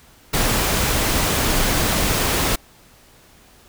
pink noise, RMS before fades -19 dBFS, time 0.33-2.56 s, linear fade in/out 10 ms, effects pink hiss -50 dBFS RMS until 3.68 s

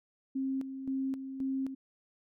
sine tone with tremolo, 267 Hz, C4, 35 cents sharp, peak -30 dBFS, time 0.35-1.75 s, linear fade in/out 10 ms, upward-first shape square, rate 1.9 Hz, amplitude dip 60%, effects none

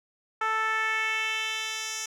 10% pulse tone with band-pass filter sweep, 440 Hz, A4, in tune, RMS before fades -29 dBFS, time 0.41-2.06 s, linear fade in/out 5 ms, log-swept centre 1200 to 5800 Hz, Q 1.9, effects none

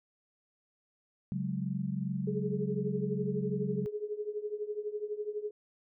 sine chord, C# suspended fourth, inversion none, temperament equal, 138.59 / 185 / 207.7 Hz, C#3 / F#3 / G#3, 0 / 0 / 0 cents, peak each -36 / -34 / -38 dBFS, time 1.32-3.86 s, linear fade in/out 0 ms
sine tone with tremolo, 419.8 Hz, G#4, 19 cents sharp, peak -30 dBFS, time 2.27-5.51 s, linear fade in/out 5 ms, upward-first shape triangle, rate 12 Hz, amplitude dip 90%
effects none

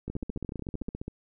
two click trains, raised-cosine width 3 ms, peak -22 / -23 dBFS, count 16 / 12, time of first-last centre 0.1-1.08 / 0.08-0.889 s, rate 15.3 / 13.6 Hz, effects none

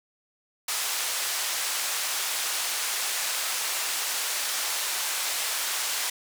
white band-pass noise, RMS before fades -29 dBFS, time 0.68-6.1 s, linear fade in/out 5 ms, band 720 to 10000 Hz, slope 12 dB/octave, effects none

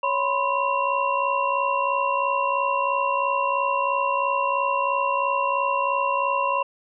sine tone cluster, 556 / 993 / 1056 / 2746 Hz, C#5 / B5 / C6 / F7, +5 / +9 / +16 / -30 cents, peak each -27 / -23 / -26 / -30 dBFS, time 0.03-6.63 s, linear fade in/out 5 ms, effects none

